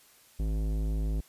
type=tone with tanh clipping; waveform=sine; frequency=53 Hz; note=G#1; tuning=36 cents sharp; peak=-29 dBFS; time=0.39-1.21 s; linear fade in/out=10 ms; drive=16 dB; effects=white hiss -59 dBFS RMS until 1.28 s + resampled to 32000 Hz